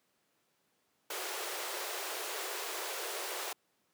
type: high-pass noise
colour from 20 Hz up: pink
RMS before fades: -39 dBFS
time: 1.1-3.53 s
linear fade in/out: 5 ms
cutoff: 350 Hz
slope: 96 dB/octave
effects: pink hiss -75 dBFS RMS until 3.93 s + high-pass 200 Hz 12 dB/octave